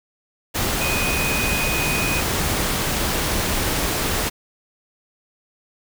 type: tone in noise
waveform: sine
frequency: 2493 Hz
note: D#7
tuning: 3 cents sharp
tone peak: -24 dBFS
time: 0.8-2.21 s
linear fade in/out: 20 ms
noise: pink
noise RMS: -22 dBFS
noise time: 0.54-4.3 s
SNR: -5 dB
effects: none